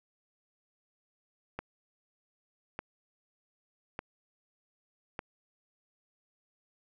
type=click train; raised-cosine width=0.5 ms; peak=-21 dBFS; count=4; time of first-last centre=1.59-5.191 s; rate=0.833 Hz; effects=none